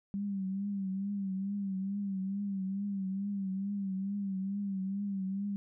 sine tone with vibrato, 196 Hz, G3, in tune, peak -32 dBFS, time 0.14-5.56 s, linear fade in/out 0 ms, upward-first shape triangle, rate 2.3 Hz, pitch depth 75 cents each way, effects none

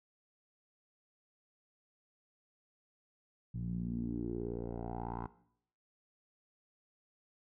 10% pulse tone with low-pass filter sweep, 58.27 Hz, A#1, in tune, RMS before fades -39 dBFS, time 3.54-5.27 s, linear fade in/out 10 ms, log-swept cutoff 140 to 1100 Hz, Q 4.3, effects noise-tail reverb RT60 0.7 s tail -18 dB re dry

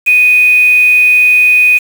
sine tone with quantisation, 2489 Hz, D#7, in tune, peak -4 dBFS, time 0.06-1.79 s, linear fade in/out 20 ms, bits 4, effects none

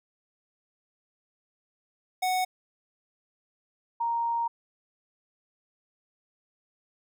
square / sine tone pair in turn, 740 / 932.3 Hz, F#5 / A#5, 0 / 0 cents, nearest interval major third, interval 400 cents, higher second, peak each -25 dBFS, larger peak neither, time 2.22-2.45 / 4-4.48 s, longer second, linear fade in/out 10 ms, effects none

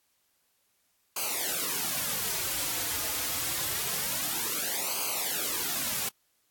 white noise with flanger, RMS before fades -31 dBFS, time 1.16-6.09 s, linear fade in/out 5 ms, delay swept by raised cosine 0.54 to 5.24 ms, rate 0.26 Hz, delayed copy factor -0.95, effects white hiss -72 dBFS RMS until 6.5 s + AAC 64 kbps

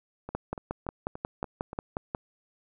two click trains, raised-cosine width 1 ms, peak -16 / -24 dBFS, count 11 / 6, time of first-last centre 0.35-2.149 / 0.29-1.731 s, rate 5.56 / 3.47 Hz, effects none

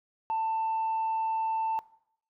sine tone, 890 Hz, A5, 20 cents sharp, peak -25 dBFS, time 0.3-1.79 s, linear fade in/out 0 ms, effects noise-tail reverb RT60 0.7 s tail -20 dB re dry + tanh soft clip ceiling -24 dBFS

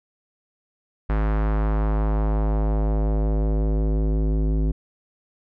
square tone with low-pass filter sweep, 52.8 Hz, G#1, 29 cents sharp, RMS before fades -21 dBFS, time 1.09-4.72 s, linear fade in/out 10 ms, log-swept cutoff 1600 to 310 Hz, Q 1.3, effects none

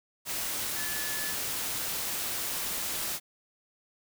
sine tone in noise, 1727 Hz, A6, 33 cents flat, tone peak -38 dBFS, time 0.75-1.36 s, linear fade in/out 50 ms, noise white, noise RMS -33 dBFS, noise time 0.25-3.2 s, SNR -8 dB, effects none

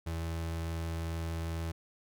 35% pulse tone, 82.41 Hz, E2, in tune, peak -32 dBFS, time 0.06-1.72 s, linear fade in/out 10 ms, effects none

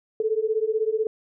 sine beating tone pair, 430.3 / 446.3 Hz, A4 / A4, -39 / +25 cents, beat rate 16 Hz, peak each -24 dBFS, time 0.2-1.07 s, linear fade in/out 2 ms, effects none

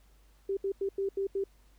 sine tone bursts at uneven times, 392 Hz, G4, in tune, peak -28 dBFS, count 6, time 0.49-0.57 / 0.64-0.72 / 0.81-0.89 / 0.98-1.09 / 1.17-1.27 / 1.35-1.44 s, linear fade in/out 5 ms, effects added 50 Hz sine -59 dBFS peak until 1.78 s + pink hiss -68 dBFS RMS until 1.78 s

